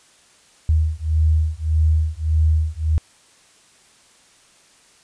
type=beating tone pair; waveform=sine; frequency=77.78 / 79.48 Hz; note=D#2 / D#2; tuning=0 / +37 cents; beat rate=1.7 Hz; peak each=-18 dBFS; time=0.69-2.98 s; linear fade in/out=0 ms; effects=white hiss -53 dBFS RMS until 5.03 s + resampled to 22050 Hz